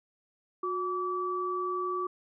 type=tone pair together; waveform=sine; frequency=363.1 / 1152.1 Hz; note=F#4 / D6; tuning=-33 / -34 cents; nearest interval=octave + minor sixth; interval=1999 cents; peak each=-33 / -31 dBFS; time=0.63-2.07 s; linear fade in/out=5 ms; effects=none